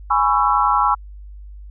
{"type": "chord", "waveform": "sine", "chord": "C# minor seventh", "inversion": "second", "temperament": "just", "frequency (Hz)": [831.5, 997.9, 1108.7, 1330.5], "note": ["G#5", "B5", "C#6", "E6"], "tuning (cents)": [2, 18, 0, 16], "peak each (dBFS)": -19, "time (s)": [0.1, 0.95], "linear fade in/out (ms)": 10, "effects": ["added 50 Hz sine -34 dBFS peak until 1.7 s"]}